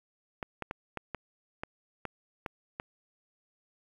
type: clicks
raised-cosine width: 0.5 ms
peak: -20 dBFS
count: 9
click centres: 0.428 / 0.623 / 0.711 / 0.973 / 1.147 / 1.635 / 2.053 / 2.462 / 2.799 s
effects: 9-bit